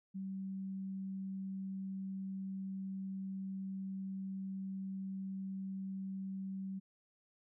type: tone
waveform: sine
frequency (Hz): 192.1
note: G3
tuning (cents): -35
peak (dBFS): -39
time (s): 0.14-6.8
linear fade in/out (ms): 20
effects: none